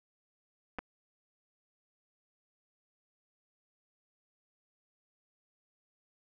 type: clicks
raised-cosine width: 0.5 ms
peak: -23 dBFS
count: 2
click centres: 0.786 / 0.79 s
effects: none